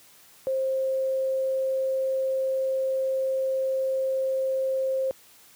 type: tone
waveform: sine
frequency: 529 Hz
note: C5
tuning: 19 cents sharp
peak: -23 dBFS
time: 0.47-5.11 s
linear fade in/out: 0 ms
effects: white hiss -54 dBFS RMS until 5.55 s + high-pass 60 Hz 12 dB/octave